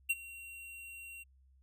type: tone with ADSR envelope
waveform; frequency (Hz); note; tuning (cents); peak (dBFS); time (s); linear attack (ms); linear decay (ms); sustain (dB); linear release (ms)
square; 2744; F7; -31; -27; 0.09-1.24; 14; 36; -20; 21
effects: added 66 Hz sine -62 dBFS peak until 1.62 s